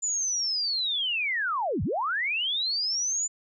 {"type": "linear two-way sweep", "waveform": "sine", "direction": "down then up", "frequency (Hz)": [7100, 66.6, 7100], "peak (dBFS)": -25, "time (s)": [0.02, 3.28], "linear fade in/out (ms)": 20, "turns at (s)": 1.83, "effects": []}